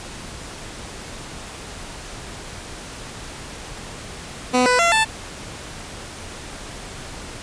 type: tone with pitch steps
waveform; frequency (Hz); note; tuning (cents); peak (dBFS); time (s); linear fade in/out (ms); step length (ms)
15% pulse; 250.7 / 498 / 682 / 882; B3 / B4 / F5 / A5; +26 / +14 / -41 / +4; -8; 4.53-5.05; 20; 130
effects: pink hiss -35 dBFS RMS until 7.42 s + resampled to 22050 Hz